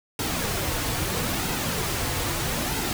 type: noise with flanger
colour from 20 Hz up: pink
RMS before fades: -27 dBFS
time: 0.19-2.93 s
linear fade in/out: 2 ms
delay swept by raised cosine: 1.7 to 5.2 ms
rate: 0.77 Hz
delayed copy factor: -0.5
effects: none